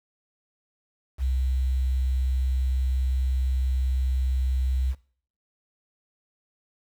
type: tone with quantisation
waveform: sine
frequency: 64.7 Hz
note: C2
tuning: 19 cents flat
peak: -22 dBFS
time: 1.18-4.95 s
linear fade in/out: 50 ms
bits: 8
effects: noise-tail reverb RT60 0.5 s tail -19 dB re dry